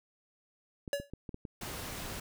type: clicks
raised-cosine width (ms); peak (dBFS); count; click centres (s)
3; -28; 6; 0.878 / 1 / 1.136 / 1.292 / 1.344 / 1.452
type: tone with exponential decay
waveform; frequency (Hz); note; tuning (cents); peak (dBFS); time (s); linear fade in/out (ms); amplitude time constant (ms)
square; 567; C#5; +39; -27; 0.93-1.1; 1; 35
type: noise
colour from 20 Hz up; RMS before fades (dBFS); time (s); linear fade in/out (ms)
pink; -41; 1.61-2.2; 5
effects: none